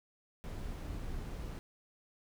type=noise; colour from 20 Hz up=brown; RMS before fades=-41 dBFS; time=0.44-1.59 s; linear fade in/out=0 ms; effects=none